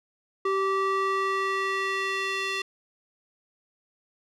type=tone with band-pass filter sweep; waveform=square; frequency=387.5 Hz; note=G4; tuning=20 cents flat; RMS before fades=-27 dBFS; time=0.45-2.62 s; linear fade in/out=5 ms; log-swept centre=890 to 2900 Hz; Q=1.4; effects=none